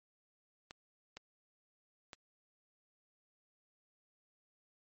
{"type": "clicks", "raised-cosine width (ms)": 0.2, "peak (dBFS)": -29, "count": 3, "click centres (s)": [0.709, 1.17, 2.132], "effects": ["MP3 32 kbps"]}